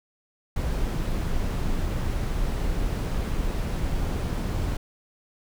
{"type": "noise", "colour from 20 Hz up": "brown", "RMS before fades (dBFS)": -26, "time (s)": [0.56, 4.77], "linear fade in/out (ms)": 5, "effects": []}